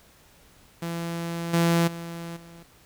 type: tone with level steps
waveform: sawtooth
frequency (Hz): 168.7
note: E3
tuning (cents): +40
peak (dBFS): -25 / -15 / -30 / -41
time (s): 0.82-2.63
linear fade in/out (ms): 5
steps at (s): 1.53 / 1.87 / 2.36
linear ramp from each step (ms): 10
effects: pink hiss -56 dBFS RMS until 2.85 s